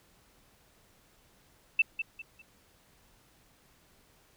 sine tone with echo, 2658 Hz, E7, 14 cents sharp, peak -19 dBFS, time 1.79-1.82 s, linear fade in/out 5 ms, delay 200 ms, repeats 3, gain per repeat -10 dB, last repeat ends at 2.42 s, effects pink hiss -64 dBFS RMS until 4.36 s

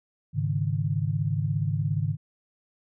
sine chord, Ab suspended fourth, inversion none, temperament equal, 103.83 / 138.59 / 155.56 Hz, Ab2 / Db3 / Eb3, 0 / 0 / 0 cents, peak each -28 dBFS, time 0.33-2.17 s, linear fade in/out 50 ms, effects none

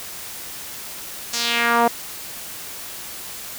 sawtooth tone with band-pass filter sweep, 235.3 Hz, A#3, 16 cents sharp, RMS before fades -19 dBFS, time 1.33-1.88 s, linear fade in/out 5 ms, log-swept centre 6400 to 730 Hz, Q 2, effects white hiss -34 dBFS RMS until 3.58 s

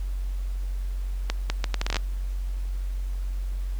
accelerating click train, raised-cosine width 0.2 ms, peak -9 dBFS, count 11, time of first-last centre 1.3-1.967 s, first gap 200 ms, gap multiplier 0.71, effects added 46 Hz sine -26 dBFS peak until 3.79 s + pink hiss -52 dBFS RMS until 3.79 s

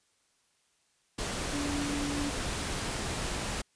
sine tone in noise, 287.3 Hz, D4, 38 cents flat, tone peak -32 dBFS, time 1.53-2.3 s, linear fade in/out 10 ms, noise pink, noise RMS -34 dBFS, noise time 1.18-3.62 s, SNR -1 dB, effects white hiss -71 dBFS RMS until 3.75 s + resampled to 22050 Hz

